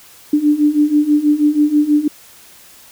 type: beating tone pair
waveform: sine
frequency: 293.2 / 299.4 Hz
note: D4 / D4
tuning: -3 / +33 cents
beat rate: 6.2 Hz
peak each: -15 / -12 dBFS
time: 0.33-2.08 s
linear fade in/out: 5 ms
effects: white hiss -43 dBFS RMS until 2.91 s